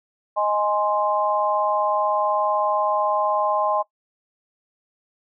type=chord; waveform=sine; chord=Ab major; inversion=second; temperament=equal; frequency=622.3 / 830.6 / 1046.5 Hz; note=Eb5 / Ab5 / C6; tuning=0 / 0 / 0 cents; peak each=-23 dBFS; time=0.36-3.83 s; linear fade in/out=20 ms; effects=noise-tail reverb RT60 0.1 s tail -18 dB re dry